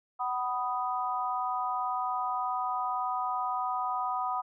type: chord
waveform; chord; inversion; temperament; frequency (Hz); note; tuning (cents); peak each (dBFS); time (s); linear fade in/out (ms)
sine; B major; second; equal with one note detuned; 750.3 / 987.8 / 1244.5; F#5 / B5 / D#6; +24 / 0 / 0; -33; 0.19-4.42; 20
effects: none